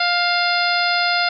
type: harmonic tone with a mistuned harmonic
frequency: 703 Hz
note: F5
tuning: 11 cents sharp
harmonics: 1 / 2 / 3 / 4 / 5 / 6 / 7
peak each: -21 / -21 / -24 / -28 / -27 / -25 / -25 dBFS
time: 0-1.29 s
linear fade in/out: 5 ms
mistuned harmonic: 4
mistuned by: -32 cents
effects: none